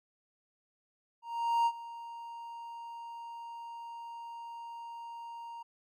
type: tone with ADSR envelope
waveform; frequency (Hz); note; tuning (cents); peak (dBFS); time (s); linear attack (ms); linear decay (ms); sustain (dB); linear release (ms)
triangle; 932.3; A#5; 0; -22; 1.22-5.63; 440; 57; -18; 10
effects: none